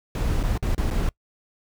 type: noise with dropouts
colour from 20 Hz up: brown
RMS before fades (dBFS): -23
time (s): 0.15-1.09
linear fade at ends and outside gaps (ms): 1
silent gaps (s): 0.43-0.436 / 0.577-0.626 / 0.748-0.779 / 0.903-0.91
effects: noise-tail reverb RT60 0.1 s tail -24 dB re dry